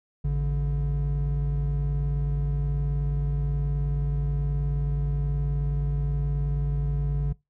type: tone pair together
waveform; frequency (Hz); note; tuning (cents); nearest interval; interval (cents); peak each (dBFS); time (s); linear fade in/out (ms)
triangle; 54.05 / 143.3; A1 / D3; -30 / -42; octave + perfect fourth; 1688; -23; 0.24-7.33; 10
effects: noise-tail reverb RT60 0.2 s tail -23 dB re dry + tanh soft clip ceiling -15 dBFS